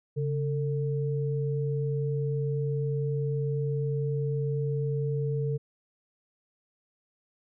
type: tone pair together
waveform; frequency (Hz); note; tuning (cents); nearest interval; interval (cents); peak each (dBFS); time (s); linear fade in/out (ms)
sine; 140 / 449; C#3 / A4; +18 / +35; octave + minor sixth; 2017; -27 / -32; 0.16-5.58; 20
effects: none